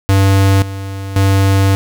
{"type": "tone with level steps", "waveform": "square", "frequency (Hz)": 97.4, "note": "G2", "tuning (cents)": -11, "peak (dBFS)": [-8, -22, -9], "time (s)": [0.09, 1.75], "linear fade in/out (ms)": 0, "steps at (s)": [0.62, 1.16], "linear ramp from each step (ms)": 2, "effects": []}